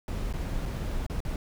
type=noise with dropouts; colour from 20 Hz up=brown; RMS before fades=-31 dBFS; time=0.08-1.36 s; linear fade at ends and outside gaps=1 ms; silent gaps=0.327-0.337 / 0.655-0.658 / 1.065-1.098 / 1.204-1.25 s; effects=none